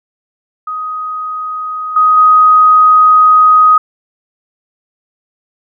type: tone with level steps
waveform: sine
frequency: 1253 Hz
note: D#6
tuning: 12 cents sharp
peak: -17 / -5 / -3 dBFS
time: 0.67-3.78 s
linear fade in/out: 5 ms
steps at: 1.96 / 2.17 s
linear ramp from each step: 5 ms
effects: none